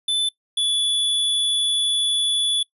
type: tone pair in turn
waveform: square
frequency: 3512 / 3438 Hz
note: A7 / A7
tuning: -4 / -41 cents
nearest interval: unison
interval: 37 cents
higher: first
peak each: -19 dBFS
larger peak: neither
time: 0.08-0.29 / 0.57-2.63 s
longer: second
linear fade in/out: 5 ms
effects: noise-tail reverb RT60 0.1 s tail -21 dB re dry + resampled to 32000 Hz